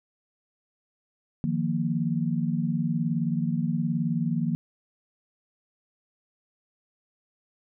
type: chord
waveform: sine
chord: Eb suspended second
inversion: none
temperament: equal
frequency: 155.56 / 174.61 / 233.1 Hz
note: Eb3 / F3 / Bb3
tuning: 0 / 0 / 0 cents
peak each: -28 dBFS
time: 1.44-4.55 s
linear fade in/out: 0 ms
effects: none